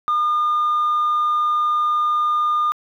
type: tone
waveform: sine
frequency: 1213 Hz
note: D#6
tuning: 44 cents flat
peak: -14 dBFS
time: 0.08-2.72 s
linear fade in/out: 0 ms
effects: tanh soft clip ceiling -14 dBFS + 9-bit